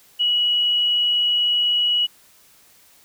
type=tone; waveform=sine; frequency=2922 Hz; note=F#7; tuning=22 cents flat; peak=-16 dBFS; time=0.19-2.07 s; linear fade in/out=20 ms; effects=white hiss -53 dBFS RMS until 3.04 s